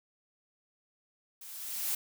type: noise with level ramp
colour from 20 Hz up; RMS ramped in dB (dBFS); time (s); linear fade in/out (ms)
blue; -48 to -31; 1.41-1.95; 5
effects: none